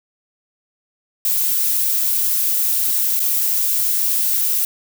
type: noise with dropouts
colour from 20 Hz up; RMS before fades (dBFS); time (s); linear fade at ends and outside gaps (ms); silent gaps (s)
violet; -18; 1.25-4.65; 2; 3.195-3.201
effects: none